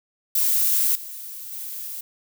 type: noise with level steps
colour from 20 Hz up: violet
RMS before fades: -20 / -36 / -33 dBFS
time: 0.35-2.01 s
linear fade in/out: 5 ms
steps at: 0.95 / 1.52 s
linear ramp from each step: 5 ms
effects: none